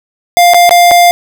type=tone with dropouts; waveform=square; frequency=700 Hz; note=F5; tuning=4 cents sharp; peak=-3 dBFS; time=0.37-1.11 s; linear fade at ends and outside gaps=0 ms; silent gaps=0.536-0.544 / 0.693-0.709 / 0.911-0.915 s; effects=none